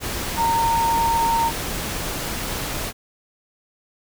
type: tone in noise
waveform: sine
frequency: 920 Hz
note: A#5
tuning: 23 cents flat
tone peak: -17 dBFS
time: 0.36-1.52 s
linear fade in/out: 50 ms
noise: pink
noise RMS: -27 dBFS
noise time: 0-2.93 s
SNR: +7 dB
effects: none